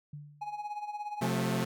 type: tone with exponential decay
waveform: sine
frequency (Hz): 146.83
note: D3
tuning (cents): 0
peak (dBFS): -38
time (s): 0.13-0.69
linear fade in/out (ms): 5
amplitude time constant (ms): 120
type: tone with tremolo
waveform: triangle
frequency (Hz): 834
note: G#5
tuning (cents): +7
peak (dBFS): -31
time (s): 0.41-1.29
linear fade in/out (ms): 10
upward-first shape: sine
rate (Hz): 17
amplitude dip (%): 70
type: chord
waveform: sawtooth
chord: F major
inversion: second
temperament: equal with one note detuned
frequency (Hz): 130.81 / 178.8 / 220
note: C3 / F3 / A3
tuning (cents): 0 / +41 / 0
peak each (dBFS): -29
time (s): 1.21-1.65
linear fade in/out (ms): 10
effects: none